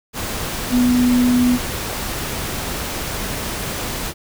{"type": "tone in noise", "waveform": "sine", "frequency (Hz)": 246.9, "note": "B3", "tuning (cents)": 0, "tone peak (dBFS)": -12, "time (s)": [0.7, 1.59], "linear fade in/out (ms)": 50, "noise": "pink", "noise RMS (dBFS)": -25, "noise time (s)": [0.13, 4.14], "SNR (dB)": 10, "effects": []}